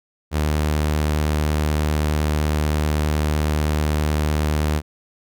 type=tone; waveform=sawtooth; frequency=75.8 Hz; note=D#2; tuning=45 cents flat; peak=-14 dBFS; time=0.31-4.82 s; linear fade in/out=50 ms; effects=none